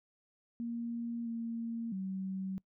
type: tone with pitch steps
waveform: sine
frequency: 234.3 / 230.4 / 190.5 Hz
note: A#3 / A#3 / G3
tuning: +9 / -20 / -49 cents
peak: -35 dBFS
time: 0.6-2.58 s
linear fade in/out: 0 ms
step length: 660 ms
effects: noise-tail reverb RT60 0.1 s tail -24 dB re dry